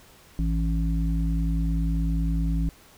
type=harmonic tone; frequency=55 Hz; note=A1; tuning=in tune; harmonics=1 / 3 / 5; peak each=-23 / -27 / -33 dBFS; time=0.39-2.69 s; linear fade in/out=0 ms; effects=pink hiss -53 dBFS RMS until 2.97 s